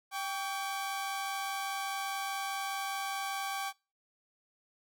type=tone pair together; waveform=sawtooth; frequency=786.3 / 1137 Hz; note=G5 / C#6; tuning=+5 / +44 cents; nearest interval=tritone; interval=639 cents; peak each=-32 / -35 dBFS; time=0.11-3.73 s; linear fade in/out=50 ms; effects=noise-tail reverb RT60 0.3 s tail -24 dB re dry